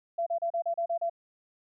sine tone bursts, 678 Hz, E5, 49 cents sharp, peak -26 dBFS, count 8, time 0.18-1.098 s, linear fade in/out 10 ms, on 85 ms, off 34 ms, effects none

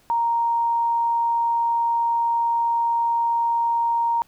sine tone, 932.3 Hz, A#5, in tune, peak -18 dBFS, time 0.1-4.22 s, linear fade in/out 0 ms, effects pink hiss -58 dBFS RMS until 4.27 s

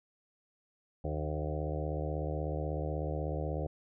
harmonic tone with a mistuned harmonic, 76.3 Hz, D#2, 33 cents flat, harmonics 1 / 2 / 4 / 5 / 6 / 7 / 8 / 9 / 10, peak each -36 / -38 / -43 / -44 / -43 / -41 / -46 / -46 / -49 dBFS, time 1.04-3.67 s, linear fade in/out 5 ms, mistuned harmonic 9, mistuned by +18 cents, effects none

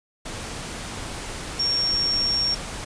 sine tone in noise, 5530 Hz, F8, 18 cents flat, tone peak -20 dBFS, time 1.59-2.55 s, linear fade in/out 10 ms, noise pink, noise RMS -33 dBFS, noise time 0.25-2.85 s, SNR +10 dB, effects resampled to 22050 Hz

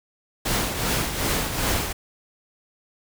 pink noise with tremolo, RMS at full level -22 dBFS, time 0.45-1.93 s, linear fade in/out 10 ms, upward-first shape triangle, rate 2.6 Hz, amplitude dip 60%, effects none

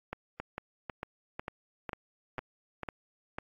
two click trains, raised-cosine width 0.5 ms, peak -21 / -21 dBFS, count 7 / 7, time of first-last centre 0.13-2.833 / 0.4-3.385 s, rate 2.22 / 2.01 Hz, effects AAC 32 kbps

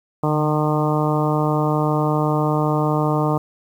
harmonic tone with a mistuned harmonic, 152.1 Hz, D#3, 39 cents flat, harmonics 1 / 2 / 3 / 4 / 5 / 6 / 7 / 8, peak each -20 / -23 / -25 / -26 / -27 / -28 / -28 / -29 dBFS, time 0.23-3.38 s, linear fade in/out 5 ms, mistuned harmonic 1, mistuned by -29 cents, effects 8-bit

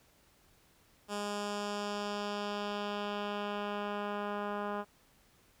10% pulse tone with low-pass filter sweep, 205.4 Hz, G#3, 19 cents flat, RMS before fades -37 dBFS, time 1.08-4.85 s, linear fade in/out 50 ms, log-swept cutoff 8800 to 1500 Hz, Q 1.2, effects pink hiss -66 dBFS RMS until 5.6 s

